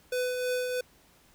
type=tone with tremolo; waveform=square; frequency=500 Hz; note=B4; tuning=21 cents sharp; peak=-27 dBFS; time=0.12-0.81 s; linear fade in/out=5 ms; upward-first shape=triangle; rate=3.1 Hz; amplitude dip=40%; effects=pink hiss -61 dBFS RMS until 1.34 s